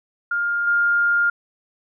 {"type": "tone with level steps", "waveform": "sine", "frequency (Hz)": 1408, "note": "F6", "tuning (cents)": 14, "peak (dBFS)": [-19, -15], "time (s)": [0.31, 1.3], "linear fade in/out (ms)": 5, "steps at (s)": 0.67, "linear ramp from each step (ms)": 5, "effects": []}